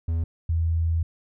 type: tone pair in turn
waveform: triangle / sine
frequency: 82.41 / 82.41 Hz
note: E2 / E2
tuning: 0 / 0 cents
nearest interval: unison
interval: 0 cents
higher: neither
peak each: -20 dBFS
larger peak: neither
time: 0.08-0.24 / 0.49-1.03 s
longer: second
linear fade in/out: 5 ms
effects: none